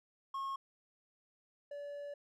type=tone pair in turn; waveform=triangle; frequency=1086 / 575.3 Hz; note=C#6 / D5; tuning=-36 / -36 cents; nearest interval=major seventh; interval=1100 cents; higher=first; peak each=-35 / -40 dBFS; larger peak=first; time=0.34-0.56 / 1.71-2.14 s; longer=second; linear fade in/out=5 ms; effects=none